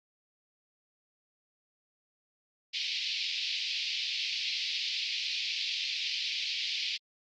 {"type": "band-pass noise", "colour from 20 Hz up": "white", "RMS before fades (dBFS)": -34, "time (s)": [2.73, 6.98], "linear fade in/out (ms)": 20, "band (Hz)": [2300, 4900], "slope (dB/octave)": 48, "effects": ["Opus 48 kbps"]}